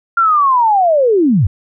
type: linear sweep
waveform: sine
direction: down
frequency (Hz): 1396.9 to 77.2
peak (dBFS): -8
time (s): 0.17-1.47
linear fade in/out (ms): 5
effects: none